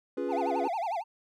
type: chord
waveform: triangle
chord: C# dominant seventh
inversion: none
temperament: equal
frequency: 277.2 / 349.2 / 415.3 / 493.9 Hz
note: C#4 / E#4 / G#4 / B4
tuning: 0 / 0 / 0 / 0 cents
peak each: -33 dBFS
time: 0.17-0.68 s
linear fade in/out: 5 ms
type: tone with vibrato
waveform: triangle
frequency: 780 Hz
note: G5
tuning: 9 cents flat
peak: -27 dBFS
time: 0.28-1.04 s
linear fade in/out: 50 ms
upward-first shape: sine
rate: 11 Hz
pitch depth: 270 cents each way
effects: none